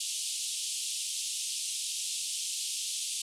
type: band-pass noise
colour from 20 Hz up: white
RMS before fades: -35 dBFS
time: 0-3.22 s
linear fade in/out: 5 ms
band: 2800 to 10000 Hz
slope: 48 dB/octave
effects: none